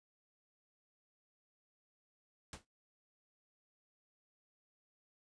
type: noise with exponential decay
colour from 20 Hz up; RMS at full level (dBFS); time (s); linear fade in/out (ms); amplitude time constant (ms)
pink; -43; 2.53-2.65; 2; 25
effects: noise-tail reverb RT60 0.2 s tail -23 dB re dry + resampled to 22050 Hz